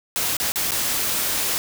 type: noise with dropouts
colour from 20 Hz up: white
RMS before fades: -23 dBFS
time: 0.16-1.58 s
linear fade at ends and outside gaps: 0 ms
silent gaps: 0.368-0.4 / 0.52-0.558 / 0.709-0.718 s
effects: none